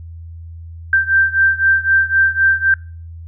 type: beating tone pair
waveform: sine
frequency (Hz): 1568 / 1571.9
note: G6 / G6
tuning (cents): 0 / +4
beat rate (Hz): 3.9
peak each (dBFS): -13 / -15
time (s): 0.93-2.74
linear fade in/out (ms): 2
effects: noise-tail reverb RT60 0.4 s tail -25 dB re dry + added 83 Hz sine -30 dBFS peak until 3.27 s